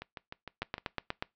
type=two click trains; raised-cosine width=0.3 ms; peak=-24 / -16 dBFS; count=6 / 6; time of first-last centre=0.02-0.781 / 0.62-1.225 s; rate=6.57 / 8.27 Hz; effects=noise-tail reverb RT60 0.2 s tail -23 dB re dry + low-pass 5000 Hz 12 dB/octave